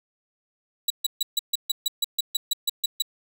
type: tone bursts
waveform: sawtooth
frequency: 3911 Hz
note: B7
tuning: 18 cents flat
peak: -17 dBFS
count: 14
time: 0.88-3.022 s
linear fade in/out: 5 ms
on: 23 ms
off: 140 ms
effects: none